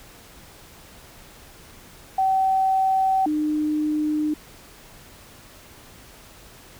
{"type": "tone pair in turn", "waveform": "sine", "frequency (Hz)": [765, 303.6], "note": ["G5", "D#4"], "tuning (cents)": [-42, -42], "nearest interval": "octave + major third", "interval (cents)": 1600, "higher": "first", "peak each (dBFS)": [-17, -20], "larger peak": "first", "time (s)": [[2.18, 3.26], [3.26, 4.34]], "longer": "neither", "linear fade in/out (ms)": 5, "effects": ["pink hiss -47 dBFS RMS until 6.79 s"]}